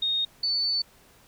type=tone pair in turn; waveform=sine; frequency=3710 / 4496 Hz; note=A#7 / C#8; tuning=-9 / +24 cents; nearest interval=minor third; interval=333 cents; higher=second; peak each=-23 dBFS; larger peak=neither; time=0.02-0.25 / 0.43-0.82 s; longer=second; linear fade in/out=5 ms; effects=pink hiss -57 dBFS RMS until 1.27 s

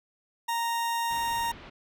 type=tone; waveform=40% pulse; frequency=930 Hz; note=A#5; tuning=4 cents flat; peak=-26 dBFS; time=0.48-1.52 s; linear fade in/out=10 ms
type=low-pass noise; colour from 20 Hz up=pink; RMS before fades=-46 dBFS; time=1.1-1.7 s; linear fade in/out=10 ms; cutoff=3700 Hz; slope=24 dB/octave
effects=none

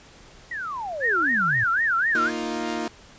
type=exponential sweep; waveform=sine; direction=down; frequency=1975.5 to 107.7 Hz; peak=-28 dBFS; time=0.51-1.64 s; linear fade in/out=5 ms
type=tone with vibrato; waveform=sine; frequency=1582 Hz; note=G6; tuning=15 cents sharp; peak=-19 dBFS; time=1-2.31 s; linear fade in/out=50 ms; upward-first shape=sine; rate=3.9 Hz; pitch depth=290 cents each way
type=chord; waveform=sawtooth; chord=Bb suspended fourth; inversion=none; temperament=equal; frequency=233.1 / 311.1 / 349.2 Hz; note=Bb3 / Eb4 / F4; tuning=0 / 0 / 0 cents; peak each=-27 dBFS; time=2.15-2.88 s; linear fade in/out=2 ms
effects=pink hiss -49 dBFS RMS until 3.18 s + resampled to 16000 Hz

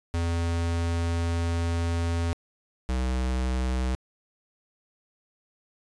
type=tone pair in turn; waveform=square; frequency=84.5 / 63.47 Hz; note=E2 / B1; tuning=+43 / +48 cents; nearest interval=perfect fourth; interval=495 cents; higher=first; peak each=-25 dBFS; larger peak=neither; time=0.14-2.33 / 2.89-3.95 s; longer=first; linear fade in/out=0 ms; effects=resampled to 22050 Hz

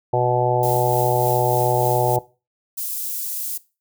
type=harmonic tone; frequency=123.47 Hz; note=B2; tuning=in tune; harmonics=1 / 3 / 4 / 5 / 6 / 7; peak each=-23 / -23 / -23 / -23 / -23 / -23 dBFS; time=0.13-2.19 s; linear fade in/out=5 ms
type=noise with tremolo; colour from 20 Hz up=violet; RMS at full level=-28 dBFS; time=0.63-2.16 s; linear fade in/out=0 ms; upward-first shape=triangle; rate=3.4 Hz; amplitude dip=40%
type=high-pass noise; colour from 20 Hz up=white; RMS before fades=-27 dBFS; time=2.77-3.58 s; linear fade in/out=10 ms; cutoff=8900 Hz; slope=12 dB/octave
effects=noise-tail reverb RT60 0.3 s tail -19 dB re dry

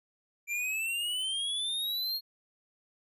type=exponential sweep; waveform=square; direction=up; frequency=2349 to 4299 Hz; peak=-31 dBFS; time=0.47-2.21 s; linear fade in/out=50 ms; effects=resampled to 32000 Hz

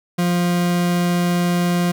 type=tone; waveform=40% pulse; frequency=175.4 Hz; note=F3; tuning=8 cents sharp; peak=-15 dBFS; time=0.18-1.92 s; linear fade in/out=10 ms; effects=none

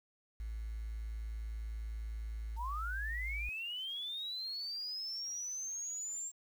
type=tone; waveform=sine; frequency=55 Hz; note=A1; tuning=in tune; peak=-38 dBFS; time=0.4-3.49 s; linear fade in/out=0 ms
type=linear sweep; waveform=sine; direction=up; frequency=868 to 7459 Hz; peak=-38 dBFS; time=2.56-6.32 s; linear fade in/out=50 ms
effects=10-bit

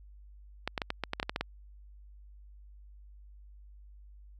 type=clicks; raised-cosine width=0.3 ms; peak=-15 dBFS; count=11; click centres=0.676 / 0.778 / 0.818 / 0.904 / 1.037 / 1.134 / 1.199 / 1.229 / 1.295 / 1.361 / 1.41 s; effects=added 50 Hz sine -50 dBFS peak until 4.39 s

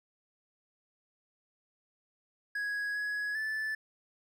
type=tone with pitch steps; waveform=triangle; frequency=1663 / 1677 / 1749 Hz; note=G#6 / G#6 / A6; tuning=+2 / +16 / -11 cents; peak=-30 dBFS; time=2.55-3.75 s; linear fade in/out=5 ms; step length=400 ms; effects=none

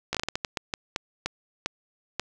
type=slowing click train; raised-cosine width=0.2 ms; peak=-10 dBFS; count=14; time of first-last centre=0.13-2.196 s; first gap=16 ms; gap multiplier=1.34; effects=none

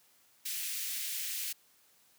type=high-pass noise; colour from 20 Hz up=white; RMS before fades=-37 dBFS; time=0.45-1.53 s; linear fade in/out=10 ms; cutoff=2000 Hz; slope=24 dB/octave; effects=white hiss -66 dBFS RMS until 2.18 s + high-pass 100 Hz 12 dB/octave

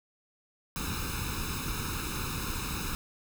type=noise with comb filter; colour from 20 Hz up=pink; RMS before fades=-34 dBFS; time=0.76-2.95 s; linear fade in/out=0 ms; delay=0.77 ms; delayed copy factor=+0.95; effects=none

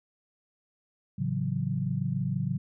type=chord; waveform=sine; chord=F# minor seventh; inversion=first; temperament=equal; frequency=110 / 138.59 / 164.81 / 185 Hz; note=A2 / C#3 / E3 / F#3; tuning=0 / 0 / 0 / 0 cents; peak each=-34 / -30 / -35 / -32 dBFS; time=1.18-2.58 s; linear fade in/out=10 ms; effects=none

